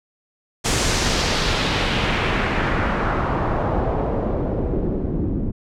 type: noise with low-pass filter sweep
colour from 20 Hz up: pink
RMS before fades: -21 dBFS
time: 0.64-5.52 s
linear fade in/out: 20 ms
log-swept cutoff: 8000 to 240 Hz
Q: 1.4
effects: none